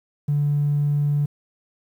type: tone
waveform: triangle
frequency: 145.5 Hz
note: D3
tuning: 16 cents flat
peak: -14 dBFS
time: 0.28-1.26 s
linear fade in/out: 10 ms
effects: tanh soft clip ceiling -15 dBFS + 9-bit